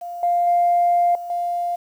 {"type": "tone with level steps", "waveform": "sine", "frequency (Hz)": 699, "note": "F5", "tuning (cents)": 1, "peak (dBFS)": [-28, -15, -13, -28, -20], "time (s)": [0.01, 1.76], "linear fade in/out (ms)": 10, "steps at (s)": [0.23, 0.47, 1.15, 1.3], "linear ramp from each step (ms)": 2, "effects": ["tanh soft clip ceiling -9 dBFS", "8-bit"]}